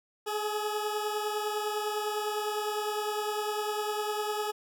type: beating tone pair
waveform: 20% pulse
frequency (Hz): 420 / 429.9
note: G#4 / A4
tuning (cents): +19 / -40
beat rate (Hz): 9.9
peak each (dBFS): -26 / -32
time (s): 0.26-4.52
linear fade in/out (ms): 20
effects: none